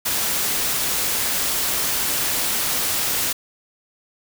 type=noise; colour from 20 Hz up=white; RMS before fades=-22 dBFS; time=0.05-3.33 s; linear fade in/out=10 ms; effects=none